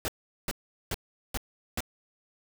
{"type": "noise bursts", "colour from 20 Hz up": "pink", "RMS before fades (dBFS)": -31, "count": 5, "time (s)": [0.05, 1.805], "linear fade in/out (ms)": 0, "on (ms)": 31, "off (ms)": 400, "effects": []}